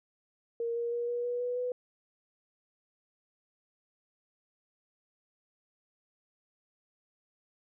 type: tone with pitch steps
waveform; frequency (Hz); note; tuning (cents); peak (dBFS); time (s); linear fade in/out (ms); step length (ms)
sine; 466.2 / 471.1 / 476 / 481 / 486 / 491.1 / 496.2; A#4 / A#4 / A#4 / B4 / B4 / B4 / B4; 0 / +18 / +36 / -46 / -28 / -10 / +8; -30; 0.6-1.72; 2; 160
effects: none